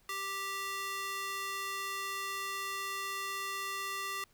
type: tone with high-pass filter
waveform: square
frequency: 392 Hz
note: G4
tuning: in tune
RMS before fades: -38 dBFS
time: 0.09-4.24 s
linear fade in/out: 2 ms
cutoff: 1300 Hz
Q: 1.1
effects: pink hiss -68 dBFS RMS until 4.33 s